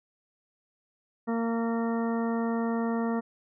harmonic tone, 230 Hz, A#3, 23 cents flat, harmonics 1 / 2 / 3 / 4 / 5 / 6 / 8, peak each -27 / -33 / -37 / -39 / -41 / -43 / -45 dBFS, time 1.27-3.21 s, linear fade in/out 20 ms, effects none

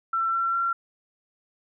sine tone with pitch steps, 1344 / 1355.7 / 1367.5 Hz, E6 / E6 / F6, +33 / +48 / -37 cents, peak -22 dBFS, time 0.13-0.73 s, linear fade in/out 5 ms, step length 200 ms, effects none

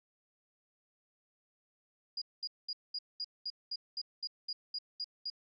sine tone bursts, 4868 Hz, D#8, 39 cents flat, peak -35 dBFS, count 13, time 2.17-5.301 s, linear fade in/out 5 ms, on 47 ms, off 210 ms, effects none

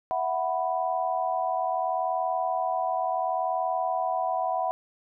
sine chord, E suspended second, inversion none, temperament equal, 659.3 / 740 / 987.8 Hz, E5 / F#5 / B5, 0 / 0 / 0 cents, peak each -30 / -27 / -31 dBFS, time 0.11-4.71 s, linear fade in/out 0 ms, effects none

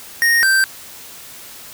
square tone pair in turn, 1859 / 1563.2 Hz, A#6 / G6, -5 / -5 cents, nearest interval minor third, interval 300 cents, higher first, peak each -12 dBFS, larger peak neither, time 0.22-0.43 / 0.43-0.64 s, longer neither, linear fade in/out 0 ms, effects white hiss -37 dBFS RMS until 1.73 s

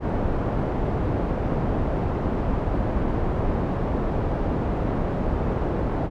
pink low-pass noise, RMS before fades -24 dBFS, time 0-6.1 s, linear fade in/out 50 ms, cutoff 760 Hz, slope 12 dB/octave, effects none

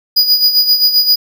square tone with tremolo, 4922 Hz, D#8, 20 cents flat, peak -6 dBFS, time 0.16-1.16 s, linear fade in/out 10 ms, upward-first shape sine, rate 7.6 Hz, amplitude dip 65%, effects none

